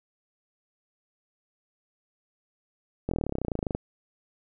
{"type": "slowing click train", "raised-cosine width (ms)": 2, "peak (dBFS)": -15, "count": 22, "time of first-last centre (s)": [3.09, 3.75], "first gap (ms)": 23, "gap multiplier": 1.03, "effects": []}